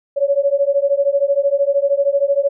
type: beating tone pair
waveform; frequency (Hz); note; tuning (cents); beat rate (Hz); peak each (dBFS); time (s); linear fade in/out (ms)
sine; 554.4 / 567.4; C#5 / C#5; 0 / +40; 13; -16; 0.16-2.49; 20
effects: none